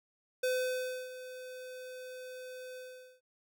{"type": "tone with ADSR envelope", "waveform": "square", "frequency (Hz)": 508, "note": "B4", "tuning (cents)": 49, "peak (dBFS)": -29, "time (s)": [0.43, 3.21], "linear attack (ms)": 7, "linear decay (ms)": 650, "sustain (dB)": -15, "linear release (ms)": 440, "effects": []}